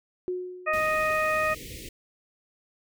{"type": "tone with exponential decay", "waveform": "sine", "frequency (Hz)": 363.5, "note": "F#4", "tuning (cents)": -31, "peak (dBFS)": -25, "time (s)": [0.28, 1.11], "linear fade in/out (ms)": 0, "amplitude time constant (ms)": 180}
{"type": "harmonic tone", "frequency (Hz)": 622.3, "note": "D#5", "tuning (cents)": 0, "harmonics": [1, 2, 3, 4], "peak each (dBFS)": [-27, -27, -29, -31], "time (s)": [0.66, 1.55], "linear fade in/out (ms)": 20}
{"type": "band-stop noise", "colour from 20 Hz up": "pink", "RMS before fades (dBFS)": -41, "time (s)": [0.73, 1.89], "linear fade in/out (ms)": 5, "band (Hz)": [540, 1900], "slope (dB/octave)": 96}
{"effects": []}